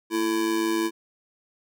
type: tone with amplitude modulation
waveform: square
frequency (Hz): 333.9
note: E4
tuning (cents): +22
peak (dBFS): -20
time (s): 0.1-0.91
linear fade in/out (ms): 50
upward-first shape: sine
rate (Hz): 106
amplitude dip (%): 65
effects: none